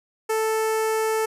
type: tone with notch filter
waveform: sawtooth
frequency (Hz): 440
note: A4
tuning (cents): 0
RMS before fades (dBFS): -23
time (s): 0.29-1.26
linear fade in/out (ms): 10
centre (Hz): 3700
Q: 1.2
effects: resampled to 32000 Hz